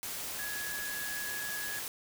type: tone in noise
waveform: sine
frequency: 1676 Hz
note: G#6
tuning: 15 cents sharp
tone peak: -38 dBFS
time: 0.39-1.79 s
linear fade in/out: 0 ms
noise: white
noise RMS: -39 dBFS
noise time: 0.03-1.88 s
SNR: -2 dB
effects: none